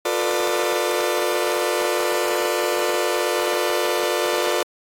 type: chord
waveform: sawtooth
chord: B half-diminished seventh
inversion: second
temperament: just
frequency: 355.6 / 444.5 / 493.9 / 592.7 Hz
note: F4 / A4 / B4 / D5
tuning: +31 / +18 / 0 / +16 cents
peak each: -21 / -22 / -22 / -21 dBFS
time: 0.05-4.63 s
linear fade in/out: 5 ms
effects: AAC 48 kbps